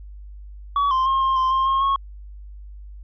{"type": "tone with pitch steps", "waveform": "triangle", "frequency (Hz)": [1133, 1045, 1070, 1063, 1043, 1060, 1074, 1096], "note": ["C#6", "C6", "C6", "C6", "C6", "C6", "C6", "C#6"], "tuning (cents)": [37, -2, 38, 27, -6, 22, 45, -20], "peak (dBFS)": -15, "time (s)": [0.76, 1.96], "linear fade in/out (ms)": 2, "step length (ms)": 150, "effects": ["added 50 Hz sine -36 dBFS peak until 3.03 s", "resampled to 11025 Hz"]}